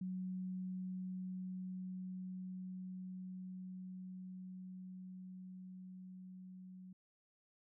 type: tone with level ramp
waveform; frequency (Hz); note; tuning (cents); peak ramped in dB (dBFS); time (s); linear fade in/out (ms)
sine; 185; F#3; 0; -39 to -51; 0.01-6.93; 5
effects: none